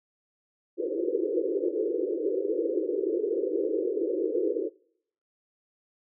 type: band-pass noise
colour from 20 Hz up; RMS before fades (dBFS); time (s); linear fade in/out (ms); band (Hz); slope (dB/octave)
pink; -28; 0.77-4.7; 50; 320 to 510; 96
effects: noise-tail reverb RT60 0.7 s tail -25 dB re dry